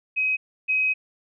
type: tone pair in turn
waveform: sine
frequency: 2532 / 2532 Hz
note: D#7 / D#7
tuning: +30 / +30 cents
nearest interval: unison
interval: 0 cents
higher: neither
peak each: -20 / -19 dBFS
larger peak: second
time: 0.16-0.37 / 0.68-0.94 s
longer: second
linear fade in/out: 20 ms
effects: none